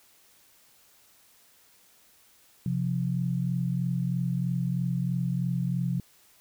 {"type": "tone pair together", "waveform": "sine", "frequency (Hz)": [131.8, 174.9], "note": ["C3", "F3"], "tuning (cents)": [13, 3], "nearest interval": "perfect fourth", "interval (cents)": 490, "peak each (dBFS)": -28, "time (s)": [2.66, 6], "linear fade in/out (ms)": 2, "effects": ["white hiss -60 dBFS RMS until 6.4 s"]}